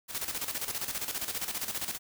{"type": "noise with tremolo", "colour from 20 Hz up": "white", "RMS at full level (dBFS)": -33, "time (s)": [0.08, 1.99], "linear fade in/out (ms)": 50, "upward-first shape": "square", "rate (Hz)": 15, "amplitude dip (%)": 65, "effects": []}